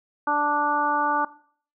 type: harmonic tone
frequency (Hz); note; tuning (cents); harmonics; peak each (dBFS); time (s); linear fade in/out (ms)
293.7; D4; 0; 1 / 2 / 3 / 4 / 5; -31 / -32 / -23 / -25 / -28; 0.27-1.25; 5
effects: noise-tail reverb RT60 0.5 s tail -18 dB re dry